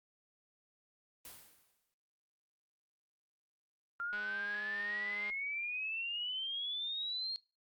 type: noise with exponential decay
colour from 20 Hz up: white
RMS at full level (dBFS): -48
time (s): 1.25-1.94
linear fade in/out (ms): 1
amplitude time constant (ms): 150
type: exponential sweep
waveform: sine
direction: up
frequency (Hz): 1385 to 4268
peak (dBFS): -36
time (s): 4-7.36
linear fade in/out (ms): 0
type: click train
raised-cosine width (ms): 0.3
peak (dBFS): -33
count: 242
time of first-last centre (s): 4.13-5.3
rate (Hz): 206
effects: noise-tail reverb RT60 0.3 s tail -23 dB re dry + Opus 32 kbps